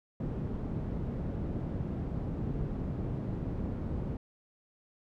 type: low-pass noise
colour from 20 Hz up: white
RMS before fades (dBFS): -35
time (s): 0.2-4.17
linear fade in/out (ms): 2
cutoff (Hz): 210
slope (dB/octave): 12
effects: none